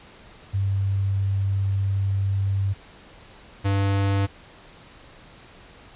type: tone pair in turn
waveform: sine / square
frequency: 98 / 98.8 Hz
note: G2 / G2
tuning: 0 / +14 cents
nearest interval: unison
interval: 14 cents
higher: second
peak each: -20 / -20 dBFS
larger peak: neither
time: 0.53-2.74 / 3.64-4.27 s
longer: first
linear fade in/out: 20 ms
effects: pink hiss -48 dBFS RMS until 5.95 s + resampled to 8000 Hz